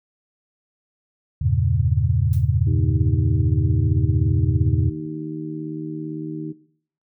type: chord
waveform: sine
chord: E diminished seventh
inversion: none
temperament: equal with one note detuned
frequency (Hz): 82.41 / 98 / 115.47 / 138.59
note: E2 / G2 / Bb2 / Db3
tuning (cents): 0 / 0 / -16 / 0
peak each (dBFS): -22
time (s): 1.41-4.9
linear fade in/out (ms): 10
type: noise with exponential decay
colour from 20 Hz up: blue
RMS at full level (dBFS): -39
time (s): 2.33-2.5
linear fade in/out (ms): 0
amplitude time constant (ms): 35
type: harmonic tone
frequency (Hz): 77.78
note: D#2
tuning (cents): 0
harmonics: 2 / 3 / 4 / 5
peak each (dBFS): -31 / -39 / -30 / -37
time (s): 2.66-6.53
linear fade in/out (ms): 20
effects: noise-tail reverb RT60 0.6 s tail -17 dB re dry